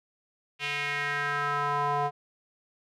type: tone with band-pass filter sweep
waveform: square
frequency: 144.6 Hz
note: D3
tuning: 27 cents flat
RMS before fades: -29 dBFS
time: 0.59-2.11 s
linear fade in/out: 50 ms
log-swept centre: 2700 to 820 Hz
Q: 3.1
effects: none